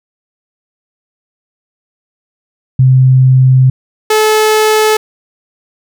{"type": "tone pair in turn", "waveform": ["sine", "sawtooth"], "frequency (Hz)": [130, 431.9], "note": ["C3", "A4"], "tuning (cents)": [-11, -32], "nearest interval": "octave + major sixth", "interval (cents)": 2079, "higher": "second", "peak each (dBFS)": -3, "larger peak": "neither", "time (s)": [[2.79, 3.7], [4.1, 4.97]], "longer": "first", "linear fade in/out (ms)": 5, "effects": []}